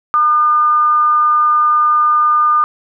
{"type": "tone with amplitude modulation", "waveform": "sine", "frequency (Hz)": 1211, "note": "D#6", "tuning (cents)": -47, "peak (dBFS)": -7, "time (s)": [0.14, 2.64], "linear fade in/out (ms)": 0, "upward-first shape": "sine", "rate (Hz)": 288, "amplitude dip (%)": 35, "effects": []}